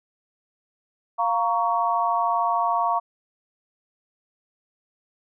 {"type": "chord", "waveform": "sine", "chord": "Bb minor", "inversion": "second", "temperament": "just", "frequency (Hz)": [699.2, 932.3, 1118.8], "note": ["F5", "Bb5", "Db6"], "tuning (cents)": [2, 0, 16], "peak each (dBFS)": -24, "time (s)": [1.18, 3], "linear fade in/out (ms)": 20, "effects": []}